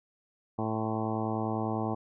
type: harmonic tone with a mistuned harmonic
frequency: 110 Hz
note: A2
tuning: in tune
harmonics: 1 / 2 / 3 / 4 / 5 / 6 / 7 / 8 / 9 / 10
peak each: -35 / -34 / -36 / -39 / -42 / -40 / -37 / -41 / -42 / -45 dBFS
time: 0.58-1.95 s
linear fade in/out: 10 ms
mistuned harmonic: 9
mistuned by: +52 cents
effects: none